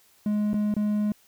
triangle tone with dropouts, 209.4 Hz, G#3, 15 cents sharp, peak -20 dBFS, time 0.26-1.12 s, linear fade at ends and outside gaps 2 ms, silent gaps 0.533-0.541 / 0.741-0.765 s, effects white hiss -60 dBFS RMS until 1.27 s

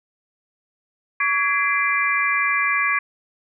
sine tone cluster, 1134 / 1666 / 2041 / 2364 Hz, C#6 / G#6 / C7 / D7, +39 / +5 / -44 / +11 cents, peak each -23 dBFS, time 1.2-2.99 s, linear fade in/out 5 ms, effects none

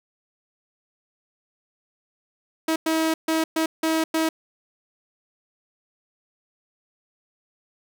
sawtooth tone bursts at uneven times, 320.8 Hz, E4, 47 cents flat, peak -16 dBFS, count 6, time 2.68-2.76 / 2.86-3.14 / 3.28-3.44 / 3.56-3.66 / 3.83-4.04 / 4.14-4.29 s, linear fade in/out 5 ms, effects none

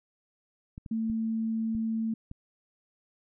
clicks, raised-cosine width 5 ms, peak -28 dBFS, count 5, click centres 0.779 / 0.862 / 1.099 / 1.75 / 2.314 s
sine tone, 223.6 Hz, A3, 28 cents sharp, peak -27 dBFS, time 0.91-2.14 s, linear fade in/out 5 ms
effects none

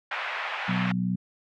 white band-pass noise, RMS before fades -32 dBFS, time 0.11-0.92 s, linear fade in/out 5 ms, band 670 to 2500 Hz, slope 24 dB/octave
harmonic tone, 61.6 Hz, B1, 4 cents flat, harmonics 2 / 3 / 4, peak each -32 / -25 / -35 dBFS, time 0.68-1.16 s, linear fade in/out 10 ms
effects none

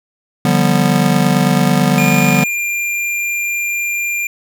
square chord, G dominant seventh, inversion second, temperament just, 147 / 176.4 / 196 / 245 Hz, D3 / F3 / G3 / B3, +2 / +18 / 0 / -14 cents, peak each -17 dBFS, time 0.45-2.44 s, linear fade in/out 2 ms
square tone with pitch glide, 2418 to 2392 Hz, D7 to D7, +50 to +31 cents, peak -17 dBFS, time 1.98-4.27 s, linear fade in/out 2 ms, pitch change -19 cents, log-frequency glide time 2.26-2.65 s
effects none

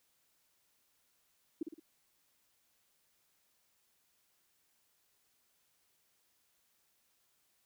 sine tone with echo, 319 Hz, D#4, 43 cents sharp, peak -32 dBFS, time 1.61-1.63 s, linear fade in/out 5 ms, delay 56 ms, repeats 3, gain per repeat -6 dB, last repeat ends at 1.798 s, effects white hiss -75 dBFS RMS until 7.65 s

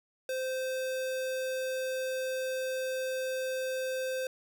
square tone, 519 Hz, C5, 14 cents flat, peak -32 dBFS, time 0.29-4.27 s, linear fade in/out 2 ms, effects none

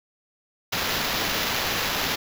white noise with sample-and-hold, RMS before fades -26 dBFS, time 0.72-2.16 s, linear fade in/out 10 ms, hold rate 8820 Hz, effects none

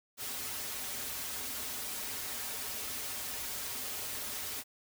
white noise with comb filter, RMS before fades -39 dBFS, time 0.17-4.64 s, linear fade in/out 50 ms, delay 5.9 ms, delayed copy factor -0.95, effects none

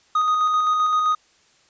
triangle tone with tremolo, 1245 Hz, D#6, 1 cent sharp, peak -14 dBFS, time 0.15-1.15 s, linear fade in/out 5 ms, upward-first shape square, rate 7.7 Hz, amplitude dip 25%, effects white hiss -58 dBFS RMS until 1.69 s + resampled to 16000 Hz

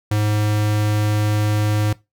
square tone, 105.5 Hz, G#2, 28 cents sharp, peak -17 dBFS, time 0.11-1.93 s, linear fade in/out 5 ms, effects noise-tail reverb RT60 0.2 s tail -19 dB re dry

